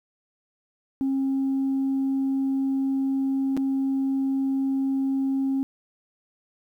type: tone with dropouts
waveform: sine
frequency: 269.6 Hz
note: C#4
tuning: 48 cents flat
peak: -20 dBFS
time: 1.01-5.63 s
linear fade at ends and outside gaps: 0 ms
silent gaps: 3.567-3.574 s
effects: tanh soft clip ceiling -19 dBFS + 10-bit